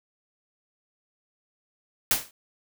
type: noise with exponential decay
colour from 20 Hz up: white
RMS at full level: -18 dBFS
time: 2.11-2.31 s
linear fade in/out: 1 ms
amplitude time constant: 42 ms
effects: none